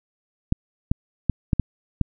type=clicks; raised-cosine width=5 ms; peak=-6 dBFS; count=6; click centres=0.524 / 0.915 / 1.297 / 1.532 / 1.597 / 2.013 s; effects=none